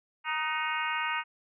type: harmonic tone with a mistuned harmonic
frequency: 312.4 Hz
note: D#4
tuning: 7 cents sharp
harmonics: 3 / 4 / 5 / 6 / 7 / 8 / 9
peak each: -34 / -35 / -36 / -37 / -37 / -38 / -39 dBFS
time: 0.24-1.24 s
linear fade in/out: 50 ms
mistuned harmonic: 5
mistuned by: -48 cents
effects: none